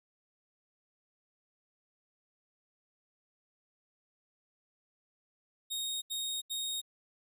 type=tone bursts; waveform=sawtooth; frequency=3729 Hz; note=A#7; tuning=in tune; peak=-31 dBFS; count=3; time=5.7-6.816 s; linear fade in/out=20 ms; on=320 ms; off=78 ms; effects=none